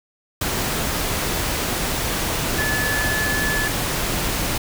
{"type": "tone in noise", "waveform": "sine", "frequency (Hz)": 1726, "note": "A6", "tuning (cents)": -34, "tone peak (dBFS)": -22, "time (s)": [2.58, 3.68], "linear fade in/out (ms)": 5, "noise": "pink", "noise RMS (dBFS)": -23, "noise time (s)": [0.41, 4.58], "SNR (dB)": -2, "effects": []}